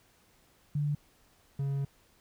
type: tone pair in turn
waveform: sine / triangle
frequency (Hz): 146.6 / 138.7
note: D3 / C#3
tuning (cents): -3 / +1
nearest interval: minor second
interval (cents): 96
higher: first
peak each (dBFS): -27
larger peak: neither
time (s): 0.75-0.95 / 1.59-1.85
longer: second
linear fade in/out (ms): 5
effects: pink hiss -65 dBFS RMS until 2.2 s